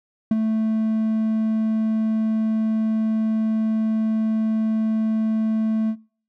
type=tone with ADSR envelope; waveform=triangle; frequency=220 Hz; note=A3; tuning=in tune; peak=-11 dBFS; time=0.31-5.96 s; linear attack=4 ms; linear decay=30 ms; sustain=-6 dB; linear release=69 ms; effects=noise-tail reverb RT60 0.5 s tail -26 dB re dry